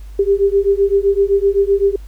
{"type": "beating tone pair", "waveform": "sine", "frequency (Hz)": [393.3, 401.1], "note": ["G4", "G4"], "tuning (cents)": [6, 40], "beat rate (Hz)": 7.8, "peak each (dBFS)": -14, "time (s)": [0.19, 1.96], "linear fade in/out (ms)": 5, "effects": ["added 50 Hz sine -30 dBFS peak until 2.07 s", "pink hiss -51 dBFS RMS until 2.07 s"]}